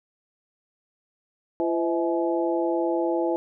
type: harmonic tone with a mistuned harmonic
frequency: 169.5 Hz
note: E3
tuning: 49 cents sharp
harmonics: 2 / 3 / 4 / 5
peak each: -24 / -28 / -29 / -31 dBFS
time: 1.6-3.36 s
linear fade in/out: 0 ms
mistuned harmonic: 4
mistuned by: -83 cents
effects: none